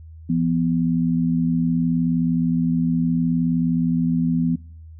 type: tone pair together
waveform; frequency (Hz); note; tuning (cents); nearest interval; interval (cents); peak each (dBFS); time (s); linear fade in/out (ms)
sine; 168.9 / 248.2; E3 / B3; +42 / +9; perfect fifth; 667; -20; 0.29-4.56; 10
effects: noise-tail reverb RT60 0.5 s tail -22 dB re dry + added 80 Hz sine -38 dBFS peak until 4.99 s